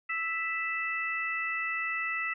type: harmonic tone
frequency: 659.3 Hz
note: E5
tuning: in tune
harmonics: 2 / 3 / 4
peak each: -36 / -32 / -35 dBFS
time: 0.09-2.34 s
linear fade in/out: 10 ms
effects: none